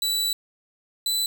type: tone pair in turn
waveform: sawtooth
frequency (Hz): 3951 / 3992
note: B7 / B7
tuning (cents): 0 / +18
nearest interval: unison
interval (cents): 18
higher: second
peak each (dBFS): -19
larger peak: neither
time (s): 0.02-0.33 / 1.06-1.26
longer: first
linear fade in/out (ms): 2
effects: none